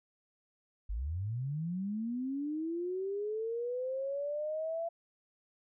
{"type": "linear sweep", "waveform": "sine", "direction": "up", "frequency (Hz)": [45.27, 677], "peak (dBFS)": -33, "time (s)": [0.89, 4.89], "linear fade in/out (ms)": 10, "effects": []}